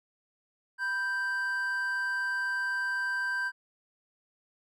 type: tone pair together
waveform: triangle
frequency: 987.8 / 1568 Hz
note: B5 / G6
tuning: 0 / 0 cents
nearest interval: minor sixth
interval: 800 cents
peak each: -37 / -27 dBFS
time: 0.78-3.52 s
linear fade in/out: 50 ms
effects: none